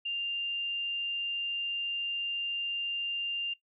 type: tone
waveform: sine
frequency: 2794 Hz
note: F7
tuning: in tune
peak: -30 dBFS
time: 0.05-3.54 s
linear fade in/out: 10 ms
effects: noise-tail reverb RT60 0.1 s tail -18 dB re dry